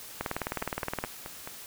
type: two click trains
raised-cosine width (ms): 0.5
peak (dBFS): -15 / -23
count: 17 / 5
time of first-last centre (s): 0.21-1.039 / 0.62-1.475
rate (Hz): 19.3 / 4.68
effects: white hiss -45 dBFS RMS until 1.66 s